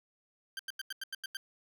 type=tone bursts; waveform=20% pulse; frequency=1568 Hz; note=G6; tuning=in tune; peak=-32 dBFS; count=8; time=0.57-1.37 s; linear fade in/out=2 ms; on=23 ms; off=88 ms; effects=none